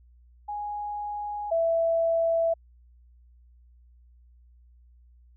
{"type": "tone pair in turn", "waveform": "sine", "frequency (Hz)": [829, 662.7], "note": ["G#5", "E5"], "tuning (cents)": [-3, 9], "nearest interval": "major third", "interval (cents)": 388, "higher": "first", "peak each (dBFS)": [-30, -21], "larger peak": "second", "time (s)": [[0.48, 1.51], [1.51, 2.54]], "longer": "neither", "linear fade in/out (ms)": 10, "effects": ["added 60 Hz sine -53 dBFS peak until 5.36 s"]}